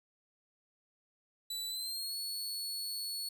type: tone with pitch glide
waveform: sawtooth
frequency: 3967 to 4402 Hz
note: B7 to C#8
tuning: +7 to -13 cents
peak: -34 dBFS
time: 1.5-3.29 s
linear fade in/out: 5 ms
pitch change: +180 cents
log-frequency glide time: 1.68-2.17 s
effects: none